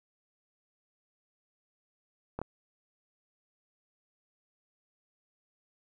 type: clicks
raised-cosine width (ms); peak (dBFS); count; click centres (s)
1; -21; 2; 2.39 / 2.416
effects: none